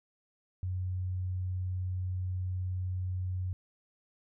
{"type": "tone", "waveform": "sine", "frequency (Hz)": 91.9, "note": "F#2", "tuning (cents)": -11, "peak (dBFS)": -31, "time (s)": [0.63, 3.53], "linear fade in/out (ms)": 0, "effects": []}